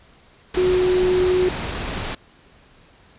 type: tone in noise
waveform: sine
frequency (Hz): 365.9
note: F#4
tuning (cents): -19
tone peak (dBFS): -15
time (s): 0.57-1.49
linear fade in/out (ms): 5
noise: pink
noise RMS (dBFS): -27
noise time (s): 0.54-2.15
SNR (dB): +9
effects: pink hiss -52 dBFS RMS until 3.18 s + resampled to 8000 Hz